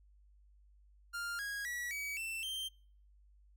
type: tone with pitch steps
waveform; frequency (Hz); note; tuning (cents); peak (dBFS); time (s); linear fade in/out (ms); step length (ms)
45% pulse; 1400 / 1645.8 / 1934.7 / 2274 / 2674 / 3143; F6 / G#6 / B6 / C#7 / E7 / G7; +4 / -16 / -36 / +44 / +24 / +4; -38; 1.13-2.69; 20; 260
effects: noise-tail reverb RT60 0.5 s tail -26 dB re dry + added 50 Hz sine -61 dBFS peak until 3.56 s